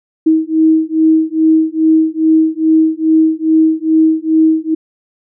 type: beating tone pair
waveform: sine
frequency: 316.9 / 319.3 Hz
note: D#4 / D#4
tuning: +32 / +45 cents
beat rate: 2.4 Hz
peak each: -11 dBFS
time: 0.26-4.75 s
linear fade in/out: 10 ms
effects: none